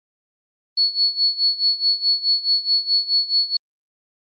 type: tone with tremolo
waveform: sine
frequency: 4401 Hz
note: C#8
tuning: 13 cents flat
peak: -13 dBFS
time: 0.77-3.57 s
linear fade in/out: 5 ms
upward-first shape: sine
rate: 4.7 Hz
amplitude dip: 85%
effects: Opus 24 kbps